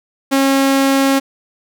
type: tone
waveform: sawtooth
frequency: 272 Hz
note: C#4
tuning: 33 cents flat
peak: -7 dBFS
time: 0.31-1.2 s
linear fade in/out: 20 ms
effects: none